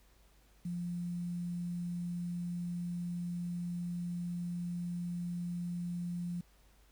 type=tone with quantisation; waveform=sine; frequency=174.61 Hz; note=F3; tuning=in tune; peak=-35 dBFS; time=0.65-6.41 s; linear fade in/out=5 ms; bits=10; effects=added 50 Hz sine -64 dBFS peak until 6.91 s + pink hiss -68 dBFS RMS until 6.91 s